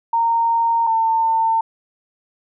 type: tone pair in turn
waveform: sine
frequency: 923 / 900.9 Hz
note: A#5 / A5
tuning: -17 / +41 cents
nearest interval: unison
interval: 42 cents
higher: first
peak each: -14 dBFS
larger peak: neither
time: 0.13-0.87 / 0.87-1.61 s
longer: neither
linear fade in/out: 5 ms
effects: none